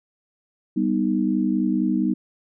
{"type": "chord", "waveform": "sine", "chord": "G augmented", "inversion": "none", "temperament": "equal", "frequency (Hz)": [196, 246.9, 311.1], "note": ["G3", "B3", "D#4"], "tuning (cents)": [0, 0, 0], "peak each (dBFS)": -23, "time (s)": [0.76, 2.14], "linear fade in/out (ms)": 10, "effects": []}